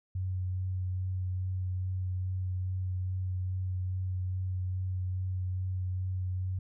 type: tone with vibrato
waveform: sine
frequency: 92.5 Hz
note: F#2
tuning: in tune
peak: -30 dBFS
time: 0.15-6.59 s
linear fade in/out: 5 ms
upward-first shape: sine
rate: 2.4 Hz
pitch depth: 13 cents each way
effects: none